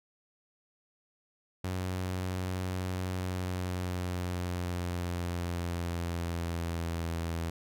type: tone with pitch glide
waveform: sawtooth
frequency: 92.1 to 83.49 Hz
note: F#2 to E2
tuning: -7 to +23 cents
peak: -28 dBFS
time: 1.64-7.5 s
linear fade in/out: 5 ms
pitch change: -170 cents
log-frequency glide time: 3.14-7.08 s
effects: none